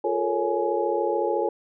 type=tone cluster; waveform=sine; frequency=351.1 / 426.4 / 460.3 / 553 / 838 Hz; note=F4 / G#4 / A#4 / C#5 / G#5; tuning=+9 / +46 / -22 / -4 / +15 cents; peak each=-28 dBFS; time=0.04-1.49 s; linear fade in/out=5 ms; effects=none